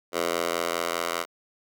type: tone with high-pass filter sweep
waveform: 10% pulse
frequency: 85 Hz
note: F2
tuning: 46 cents flat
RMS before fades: -28 dBFS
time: 0.12-1.26 s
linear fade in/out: 50 ms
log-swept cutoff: 510 to 800 Hz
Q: 1.2
effects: none